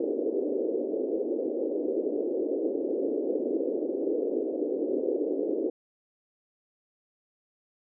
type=band-pass noise; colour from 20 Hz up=white; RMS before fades=-29 dBFS; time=0-5.7 s; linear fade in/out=5 ms; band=280 to 500 Hz; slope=48 dB/octave; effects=none